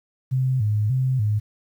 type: tone with vibrato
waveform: sine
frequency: 117.2 Hz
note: A#2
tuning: 10 cents sharp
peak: -18 dBFS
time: 0.31-1.4 s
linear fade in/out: 20 ms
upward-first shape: square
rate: 1.7 Hz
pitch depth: 180 cents each way
effects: 9-bit